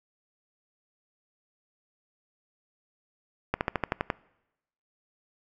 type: slowing click train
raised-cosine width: 0.5 ms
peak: -10 dBFS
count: 8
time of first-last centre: 3.54-4.102 s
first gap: 69 ms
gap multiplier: 1.05
effects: noise-tail reverb RT60 0.9 s tail -23 dB re dry